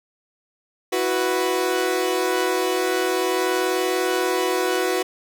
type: chord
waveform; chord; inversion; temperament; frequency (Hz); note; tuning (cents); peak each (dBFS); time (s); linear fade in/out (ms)
sawtooth; E suspended second; none; equal; 329.6 / 370 / 493.9; E4 / F#4 / B4; 0 / 0 / 0; -24 / -18 / -21; 0.92-5.03; 10
effects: none